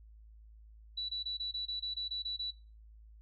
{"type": "tone bursts", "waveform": "sine", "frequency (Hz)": 3945, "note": "B7", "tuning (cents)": -3, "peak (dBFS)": -34, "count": 11, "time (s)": [0.97, 2.51], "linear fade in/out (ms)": 10, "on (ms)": 120, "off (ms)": 22, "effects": ["noise-tail reverb RT60 0.3 s tail -17 dB re dry", "added 54 Hz sine -53 dBFS peak until 3.21 s"]}